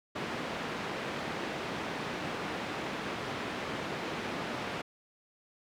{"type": "band-pass noise", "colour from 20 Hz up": "pink", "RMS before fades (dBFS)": -37, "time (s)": [0.15, 4.82], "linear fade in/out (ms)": 10, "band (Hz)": [180, 2900], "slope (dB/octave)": 12, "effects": []}